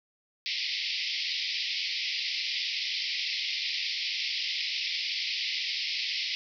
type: band-pass noise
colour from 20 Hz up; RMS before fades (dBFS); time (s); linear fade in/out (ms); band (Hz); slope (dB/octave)
white; -32; 0.46-6.35; 0; 2000 to 5300; 96
effects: none